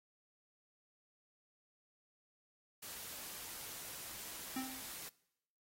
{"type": "noise", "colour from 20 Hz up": "white", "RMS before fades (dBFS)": -48, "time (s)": [2.82, 5.09], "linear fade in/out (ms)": 10}
{"type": "tone with exponential decay", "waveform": "square", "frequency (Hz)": 261.6, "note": "C4", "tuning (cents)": 0, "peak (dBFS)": -37, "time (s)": [4.56, 4.93], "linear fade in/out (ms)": 5, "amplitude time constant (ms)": 80}
{"effects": ["noise-tail reverb RT60 0.8 s tail -22 dB re dry", "AAC 48 kbps"]}